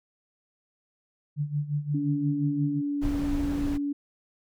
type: tone with tremolo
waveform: sine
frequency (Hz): 146.83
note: D3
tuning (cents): 0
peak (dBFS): -23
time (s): 1.36-2.82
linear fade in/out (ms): 50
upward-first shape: sine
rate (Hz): 5.7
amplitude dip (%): 80
type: tone with pitch glide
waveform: sine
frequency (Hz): 287.6 to 285.9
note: D4 to D4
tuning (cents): -36 to -46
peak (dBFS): -26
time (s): 1.94-3.93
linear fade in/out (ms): 10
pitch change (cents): -10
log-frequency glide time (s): 2.89-3.19
type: noise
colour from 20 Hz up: brown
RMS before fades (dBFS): -31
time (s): 3.01-3.78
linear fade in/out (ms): 20
effects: none